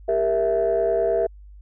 sine chord, E diminished, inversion first, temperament equal with one note detuned, 396.8 / 466.2 / 659.3 Hz, G4 / Bb4 / E5, +21 / 0 / 0 cents, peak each -23 / -22 / -20 dBFS, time 0.08-1.27 s, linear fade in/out 10 ms, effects tanh soft clip ceiling -12 dBFS + added 50 Hz sine -41 dBFS peak until 1.61 s

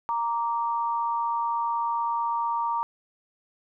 sine tone pair together, 932.3 / 1168.1 Hz, A#5 / D6, 0 / -10 cents, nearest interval major third, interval 390 cents, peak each -25 / -30 dBFS, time 0.09-2.83 s, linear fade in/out 0 ms, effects none

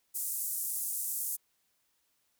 white band-pass noise, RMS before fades -35 dBFS, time 0.14-1.37 s, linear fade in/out 20 ms, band 8000 to 15000 Hz, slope 24 dB/octave, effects white hiss -75 dBFS RMS until 2.39 s

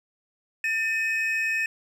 triangle tone pair together, 1794 / 2537 Hz, A6 / D#7, +33 / +33 cents, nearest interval tritone, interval 600 cents, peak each -25 / -24 dBFS, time 0.64-1.66 s, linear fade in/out 2 ms, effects none

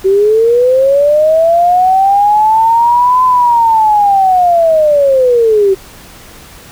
sine linear two-way sweep, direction up then down, 377 to 1021 to 377 Hz, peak -5 dBFS, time 0.04-5.75 s, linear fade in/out 20 ms, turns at 3.24 s, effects pink hiss -35 dBFS RMS until 6.71 s

